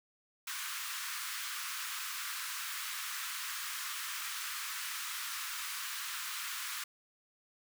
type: high-pass noise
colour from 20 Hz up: pink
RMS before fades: -40 dBFS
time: 0.47-6.84 s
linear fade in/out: 5 ms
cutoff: 1100 Hz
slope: 48 dB/octave
effects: none